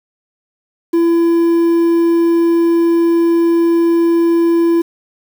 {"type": "tone with quantisation", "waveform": "triangle", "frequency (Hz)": 336.6, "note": "E4", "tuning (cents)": 36, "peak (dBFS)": -7, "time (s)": [0.93, 4.82], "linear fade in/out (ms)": 10, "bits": 6, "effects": []}